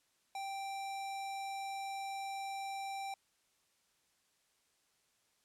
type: tone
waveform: square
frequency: 784 Hz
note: G5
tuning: in tune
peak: -40 dBFS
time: 0.35-3.14 s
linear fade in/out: 2 ms
effects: white hiss -75 dBFS RMS until 5.44 s + low-pass 10000 Hz 12 dB/octave

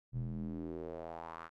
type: tone with band-pass filter sweep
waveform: square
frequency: 41.2 Hz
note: E1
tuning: in tune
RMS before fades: -42 dBFS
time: 0.12-1.5 s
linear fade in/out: 50 ms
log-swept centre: 120 to 1400 Hz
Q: 3.1
effects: none

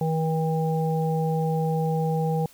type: harmonic tone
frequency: 160 Hz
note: D#3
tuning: 49 cents sharp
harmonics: 1 / 3 / 5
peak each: -23 / -28 / -30 dBFS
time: 0.01-2.46 s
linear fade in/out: 2 ms
effects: white hiss -53 dBFS RMS until 2.53 s

